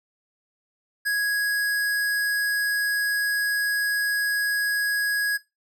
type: tone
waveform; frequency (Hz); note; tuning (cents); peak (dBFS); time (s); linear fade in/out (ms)
square; 1661.2; G#6; 0; -22; 1.05-5.38; 20
effects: noise-tail reverb RT60 0.2 s tail -18 dB re dry